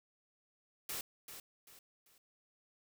white noise with echo, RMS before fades -41 dBFS, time 0.89-1.01 s, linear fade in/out 2 ms, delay 390 ms, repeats 3, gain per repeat -9 dB, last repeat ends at 2.18 s, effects none

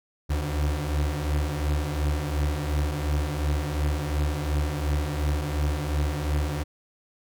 35% pulse beating tone pair, 72 / 74.8 Hz, D2 / D2, -34 / +32 cents, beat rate 2.8 Hz, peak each -27 / -24 dBFS, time 0.29-6.64 s, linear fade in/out 20 ms, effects none

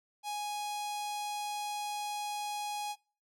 sawtooth tone with notch filter, 830.6 Hz, G#5, in tune, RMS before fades -37 dBFS, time 0.23-2.96 s, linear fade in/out 50 ms, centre 1700 Hz, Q 1.6, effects noise-tail reverb RT60 0.4 s tail -25 dB re dry + low-pass 12000 Hz 12 dB/octave

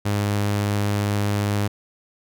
sawtooth tone, 102.5 Hz, G#2, 22 cents flat, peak -16 dBFS, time 0.05-1.68 s, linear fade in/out 10 ms, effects none

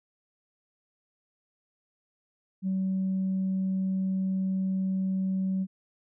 sine tone, 189.7 Hz, F#3, 43 cents sharp, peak -24 dBFS, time 2.62-5.67 s, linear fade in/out 50 ms, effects tanh soft clip ceiling -22 dBFS

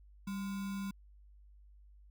sine tone with sample-and-hold, 196 Hz, G3, in tune, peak -36 dBFS, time 0.27-0.91 s, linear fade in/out 5 ms, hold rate 1225 Hz, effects added 50 Hz sine -56 dBFS peak until 2.1 s

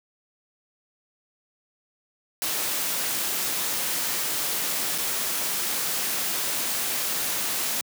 white noise with dropouts, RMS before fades -27 dBFS, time 2.42-7.81 s, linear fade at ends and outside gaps 0 ms, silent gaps 4.979-4.983 s, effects high-pass 150 Hz 12 dB/octave

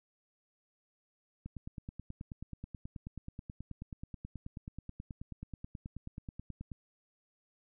click train, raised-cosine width 5 ms, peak -30 dBFS, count 50, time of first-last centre 1.46-6.718 s, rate 9.32 Hz, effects none

